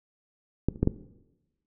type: clicks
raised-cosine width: 3 ms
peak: -10 / -30 / -9 / -8 dBFS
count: 4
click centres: 0.686 / 0.759 / 0.83 / 0.874 s
effects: noise-tail reverb RT60 1.0 s tail -17 dB re dry